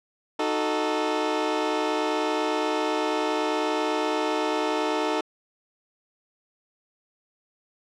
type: chord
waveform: 20% pulse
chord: D# diminished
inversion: none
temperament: equal with one note detuned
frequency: 309.3 / 370 / 440 Hz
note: D#4 / F#4 / A4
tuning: -10 / 0 / 0 cents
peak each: -22 / -26 / -22 dBFS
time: 0.39-5.21 s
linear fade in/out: 5 ms
effects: low-pass 5000 Hz 12 dB/octave